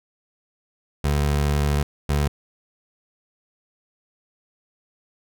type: tone pair in turn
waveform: 25% pulse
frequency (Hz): 72.6 / 72.6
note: D2 / D2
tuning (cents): -19 / -19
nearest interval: unison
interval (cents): 0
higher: neither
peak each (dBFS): -15 / -15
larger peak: neither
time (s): 1.04-1.83 / 2.09-2.28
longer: first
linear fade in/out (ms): 5
effects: none